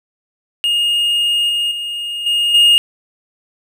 triangle tone with level steps, 2847 Hz, F7, 33 cents sharp, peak -11 / -13 / -19 / -11 / -5 dBFS, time 0.64-2.78 s, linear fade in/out 0 ms, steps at 1.49 / 1.71 / 2.26 / 2.54 s, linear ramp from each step 5 ms, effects none

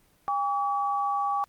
sine tone pair together, 806.8 / 1141 Hz, G5 / C#6, +50 / +50 cents, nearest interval tritone, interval 600 cents, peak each -27 dBFS, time 0.28-1.44 s, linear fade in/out 0 ms, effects pink hiss -63 dBFS RMS until 1.48 s + Opus 24 kbps

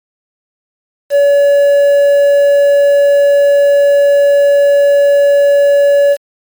triangle tone with quantisation, 568 Hz, C#5, 42 cents sharp, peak -3 dBFS, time 1.1-6.17 s, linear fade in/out 50 ms, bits 5, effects MP3 96 kbps

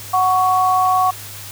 sine tone pair together, 740 / 1115.2 Hz, F#5 / C#6, 0 / +10 cents, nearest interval perfect fifth, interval 710 cents, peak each -15 dBFS, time 0.13-1.11 s, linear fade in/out 10 ms, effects added 101 Hz sine -38 dBFS peak until 1.51 s + white hiss -34 dBFS RMS until 1.51 s

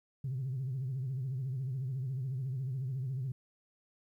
sine tone with vibrato, 130.81 Hz, C3, in tune, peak -32 dBFS, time 0.24-3.32 s, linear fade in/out 5 ms, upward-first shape sine, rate 14 Hz, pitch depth 110 cents each way, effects tanh soft clip ceiling -30 dBFS + 12-bit

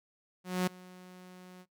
sawtooth tone with ADSR envelope, 182.5 Hz, F#3, 24 cents flat, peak -22 dBFS, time 0.44-1.66 s, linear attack 230 ms, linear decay 8 ms, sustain -23 dB, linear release 52 ms, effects noise-tail reverb RT60 0.1 s tail -20 dB re dry

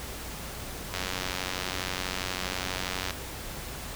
click train, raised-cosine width 0.2 ms, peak -13 dBFS, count 201, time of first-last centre 0.94-3.107 s, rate 92.3 Hz, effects added 60 Hz sine -46 dBFS peak until 3.95 s + pink hiss -39 dBFS RMS until 3.95 s

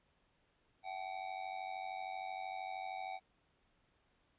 square tone with amplitude modulation, 759 Hz, F#5, 44 cents sharp, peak -38 dBFS, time 0.83-3.2 s, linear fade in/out 50 ms, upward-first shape sine, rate 93 Hz, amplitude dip 80%, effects pink hiss -75 dBFS RMS until 4.38 s + resampled to 8000 Hz

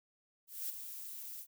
violet noise with ADSR envelope, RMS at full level -38 dBFS, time 0.47-1.47 s, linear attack 230 ms, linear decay 3 ms, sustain -8 dB, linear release 69 ms, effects none

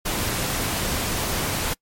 pink noise, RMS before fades -25 dBFS, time 0.05-1.74 s, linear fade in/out 10 ms, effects noise-tail reverb RT60 0.1 s tail -26 dB re dry + MP3 64 kbps

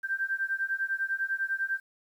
sine beating tone pair, 1568 / 1578 Hz, G6 / G6, 0 / +11 cents, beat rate 10 Hz, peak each -31 dBFS, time 0.03-1.8 s, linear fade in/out 20 ms, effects 10-bit

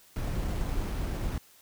brown noise with sample-and-hold, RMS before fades -31 dBFS, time 0.16-1.38 s, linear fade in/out 2 ms, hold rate 7350 Hz, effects white hiss -58 dBFS RMS until 1.61 s

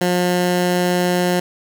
15% pulse tone, 178.6 Hz, F3, 39 cents sharp, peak -9 dBFS, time 0.01-1.4 s, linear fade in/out 5 ms, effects none

